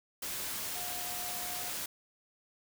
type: tone in noise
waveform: sine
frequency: 716 Hz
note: F5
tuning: 43 cents sharp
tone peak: -45 dBFS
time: 0.75-1.7 s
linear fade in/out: 5 ms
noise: white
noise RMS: -38 dBFS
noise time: 0.22-1.86 s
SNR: -10 dB
effects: none